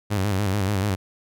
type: tone with vibrato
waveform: sawtooth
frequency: 99.3 Hz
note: G2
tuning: 23 cents sharp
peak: -17 dBFS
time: 0.1-0.96 s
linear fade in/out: 20 ms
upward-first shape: square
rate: 6.9 Hz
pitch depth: 78 cents each way
effects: none